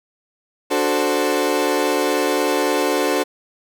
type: chord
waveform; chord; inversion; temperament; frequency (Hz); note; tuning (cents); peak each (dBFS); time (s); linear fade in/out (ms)
30% pulse; D dominant seventh; none; equal; 293.7 / 370 / 440 / 523.3; D4 / F#4 / A4 / C5; 0 / 0 / 0 / 0; -20; 0.7-3.24; 20
effects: none